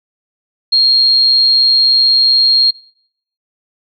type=tone; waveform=sine; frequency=4241 Hz; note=C8; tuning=23 cents sharp; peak=-7 dBFS; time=0.72-2.71 s; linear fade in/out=10 ms; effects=noise-tail reverb RT60 0.7 s tail -25 dB re dry